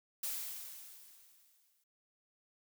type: noise with exponential decay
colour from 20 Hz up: blue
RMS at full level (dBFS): -37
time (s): 0.23-1.84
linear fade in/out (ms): 5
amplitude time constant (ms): 350
effects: none